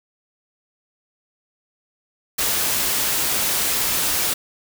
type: noise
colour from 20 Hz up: white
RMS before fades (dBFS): -21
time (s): 2.38-4.34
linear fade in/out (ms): 10
effects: none